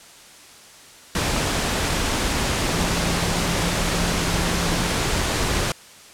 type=tone in noise; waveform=sine; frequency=171.7 Hz; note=F3; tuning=29 cents flat; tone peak=-27 dBFS; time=2.73-4.89 s; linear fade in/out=2 ms; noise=pink; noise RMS=-22 dBFS; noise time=1.15-5.72 s; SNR=-8 dB; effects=white hiss -45 dBFS RMS until 6.13 s + low-pass 9000 Hz 12 dB/octave